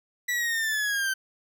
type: linear sweep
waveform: 40% pulse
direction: down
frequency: 1965 to 1541 Hz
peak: -24 dBFS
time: 0.28-1.14 s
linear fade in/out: 10 ms
effects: none